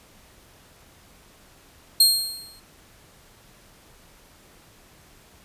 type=tone with exponential decay; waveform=sawtooth; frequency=4224 Hz; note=C8; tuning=16 cents sharp; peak=-8 dBFS; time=2-2.6 s; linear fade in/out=5 ms; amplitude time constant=130 ms; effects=pink hiss -53 dBFS RMS until 5.44 s + resampled to 32000 Hz